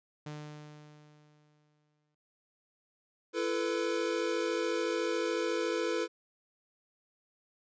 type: tone with exponential decay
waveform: sawtooth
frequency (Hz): 150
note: D3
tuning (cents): +37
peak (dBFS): -35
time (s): 0.26-2.15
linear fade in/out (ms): 5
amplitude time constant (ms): 410
type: chord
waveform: square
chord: E suspended fourth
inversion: none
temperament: equal with one note detuned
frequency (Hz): 337.5 / 440 / 493.9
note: E4 / A4 / B4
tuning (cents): +41 / 0 / 0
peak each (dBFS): -35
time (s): 3.33-6.08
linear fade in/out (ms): 50
effects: resampled to 16000 Hz